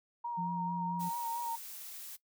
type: tone with vibrato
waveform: sine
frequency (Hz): 937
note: A#5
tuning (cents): +9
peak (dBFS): -34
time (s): 0.24-1.56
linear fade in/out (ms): 10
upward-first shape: sine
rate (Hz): 4.5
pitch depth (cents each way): 29
type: tone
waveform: sine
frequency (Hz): 174.61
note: F3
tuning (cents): 0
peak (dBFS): -36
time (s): 0.37-1.1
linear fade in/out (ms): 20
type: noise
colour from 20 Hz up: blue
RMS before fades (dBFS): -46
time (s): 0.99-2.17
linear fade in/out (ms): 20
effects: noise-tail reverb RT60 0.1 s tail -18 dB re dry

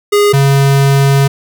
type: tone pair in turn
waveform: square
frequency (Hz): 411.4 / 138.28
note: G#4 / C#3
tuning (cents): -16 / -4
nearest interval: octave + perfect fifth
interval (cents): 1888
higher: first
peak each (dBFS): -7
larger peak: neither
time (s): 0.12-0.33 / 0.33-1.28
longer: second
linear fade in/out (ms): 10
effects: none

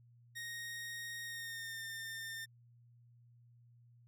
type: tone with pitch glide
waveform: sawtooth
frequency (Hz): 1864.7 to 1806.4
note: A#6 to A6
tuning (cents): 0 to +45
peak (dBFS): -39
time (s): 0.35-2.46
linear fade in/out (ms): 20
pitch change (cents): -55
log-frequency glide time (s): 1.24-1.82
effects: added 119 Hz sine -61 dBFS peak until 4.07 s

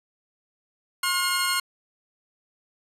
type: tone cluster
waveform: 25% pulse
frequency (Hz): 1068 / 1427 / 4293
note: C6 / F6 / C8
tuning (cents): +35 / +37 / +44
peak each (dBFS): -23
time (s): 1.03-1.6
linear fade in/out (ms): 5
effects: resampled to 32000 Hz

